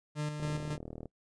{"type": "tone with tremolo", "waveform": "40% pulse", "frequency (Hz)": 150, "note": "D3", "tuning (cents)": 37, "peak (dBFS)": -31, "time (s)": [0.15, 0.78], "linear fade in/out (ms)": 50, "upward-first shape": "square", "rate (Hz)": 3.6, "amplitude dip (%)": 45}
{"type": "click train", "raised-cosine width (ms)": 2, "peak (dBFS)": -29, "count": 27, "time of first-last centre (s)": [0.4, 1.057], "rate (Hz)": 39.6}
{"effects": ["noise-tail reverb RT60 0.1 s tail -24 dB re dry", "resampled to 22050 Hz"]}